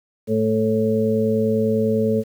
harmonic tone, 110 Hz, A2, in tune, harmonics 1 / 2 / 4 / 5, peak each -26 / -20 / -20 / -25 dBFS, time 0.27-2.24 s, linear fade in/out 50 ms, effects 8-bit

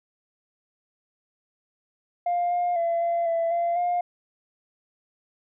sine tone with pitch steps, 702 / 707 / 677 / 683 / 668 / 686 / 707 Hz, F5 / F5 / E5 / F5 / E5 / F5 / F5, +9 / +21 / +46 / -39 / +23 / -31 / +21 cents, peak -20 dBFS, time 2.26-4.01 s, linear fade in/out 5 ms, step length 250 ms, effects tanh soft clip ceiling -19 dBFS

